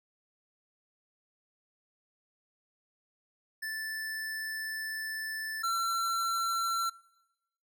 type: tone pair in turn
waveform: square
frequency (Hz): 1758 / 1353.3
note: A6 / E6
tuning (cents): -2 / +45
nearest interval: perfect fourth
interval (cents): 453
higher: first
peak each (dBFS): -35 / -29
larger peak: second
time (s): 3.62-5.63 / 5.63-6.9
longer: first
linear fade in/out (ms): 10
effects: noise-tail reverb RT60 1.0 s tail -23 dB re dry